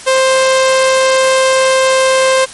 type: tone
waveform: sawtooth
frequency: 525 Hz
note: C5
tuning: 6 cents sharp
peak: -4 dBFS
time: 0.06-2.46 s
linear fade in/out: 20 ms
effects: white hiss -31 dBFS RMS until 2.53 s + MP3 48 kbps